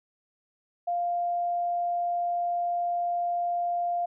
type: tone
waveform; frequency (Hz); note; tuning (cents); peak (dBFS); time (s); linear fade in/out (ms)
sine; 698.5; F5; 0; -25; 0.87-4.06; 10
effects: none